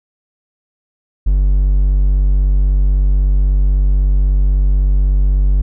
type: tone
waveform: triangle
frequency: 48.11 Hz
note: G1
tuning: 32 cents flat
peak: -7 dBFS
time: 1.26-5.62 s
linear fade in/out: 10 ms
effects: none